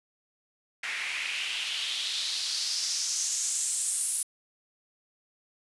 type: noise with band-pass filter sweep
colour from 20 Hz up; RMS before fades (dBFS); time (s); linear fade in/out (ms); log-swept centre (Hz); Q
white; -31; 0.83-4.23; 5; 2000 to 10000; 3.3
effects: resampled to 24000 Hz